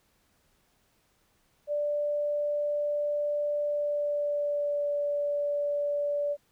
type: tone with pitch glide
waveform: sine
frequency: 587.3 to 579.9 Hz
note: D5 to D5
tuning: 0 to -22 cents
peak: -26 dBFS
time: 1.67-6.37 s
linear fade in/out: 50 ms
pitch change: -22 cents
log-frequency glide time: 3.63-4.9 s
effects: pink hiss -69 dBFS RMS until 6.51 s